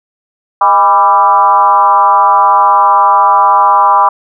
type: tone with frequency modulation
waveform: sine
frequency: 992 Hz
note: B5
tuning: 7 cents sharp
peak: -4 dBFS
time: 0.61-4.09 s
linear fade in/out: 5 ms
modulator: 183 Hz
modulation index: 1.2
effects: none